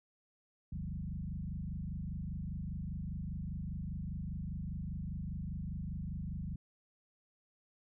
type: tone with frequency modulation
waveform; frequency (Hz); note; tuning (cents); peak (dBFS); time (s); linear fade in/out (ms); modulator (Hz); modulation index
sine; 116.54; A#2; 0; -37; 0.72-6.56; 5; 25; 3.1
effects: none